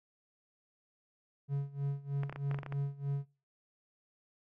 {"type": "tone with tremolo", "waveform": "triangle", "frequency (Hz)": 140.4, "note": "C#3", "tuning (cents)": 22, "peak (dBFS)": -28, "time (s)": [1.48, 3.26], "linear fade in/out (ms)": 50, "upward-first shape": "sine", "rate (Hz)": 3.2, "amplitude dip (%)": 90}
{"type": "clicks", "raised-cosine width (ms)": 0.5, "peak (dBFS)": -27, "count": 10, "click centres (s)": [2.234, 2.296, 2.326, 2.36, 2.513, 2.545, 2.588, 2.632, 2.663, 2.724]}
{"effects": ["noise-tail reverb RT60 0.4 s tail -25 dB re dry"]}